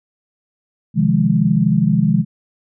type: chord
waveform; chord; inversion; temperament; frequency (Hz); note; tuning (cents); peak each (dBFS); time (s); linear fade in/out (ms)
sine; F minor seventh; second; equal; 130.81 / 155.56 / 174.61 / 207.7; C3 / Eb3 / F3 / Ab3; 0 / 0 / 0 / 0; -20 / -17 / -17 / -16; 0.94-2.25; 50
effects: none